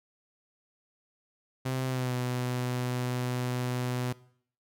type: tone with pitch glide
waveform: sawtooth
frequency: 130 to 124.78 Hz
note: C3 to B2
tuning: -11 to +18 cents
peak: -25 dBFS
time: 1.65-4.13 s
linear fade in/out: 10 ms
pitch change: -71 cents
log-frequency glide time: 1.88-2.14 s
effects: noise-tail reverb RT60 0.6 s tail -20 dB re dry